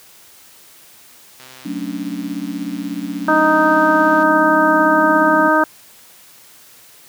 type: click train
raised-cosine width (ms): 0.2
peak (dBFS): -22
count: 366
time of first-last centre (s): 1.4-4.229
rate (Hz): 129
type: chord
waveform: sine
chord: D major seventh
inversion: first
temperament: equal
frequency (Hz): 185 / 220 / 277.2 / 293.7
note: F#3 / A3 / C#4 / D4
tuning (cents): 0 / 0 / 0 / 0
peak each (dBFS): -29 / -30 / -26 / -26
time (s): 1.65-5.49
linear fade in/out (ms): 10
type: harmonic tone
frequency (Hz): 311.1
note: D#4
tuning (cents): 0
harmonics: 1 / 2 / 3 / 4 / 5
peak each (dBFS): -17 / -17 / -17 / -17 / -17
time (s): 3.28-5.64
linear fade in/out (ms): 5
effects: white hiss -45 dBFS RMS until 7.08 s + high-pass 80 Hz 12 dB/octave